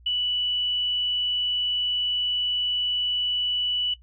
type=tone; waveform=sine; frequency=2960 Hz; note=F#7; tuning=in tune; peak=-22 dBFS; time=0.06-3.94 s; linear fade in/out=5 ms; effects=noise-tail reverb RT60 0.1 s tail -17 dB re dry + added 60 Hz sine -49 dBFS peak until 4.02 s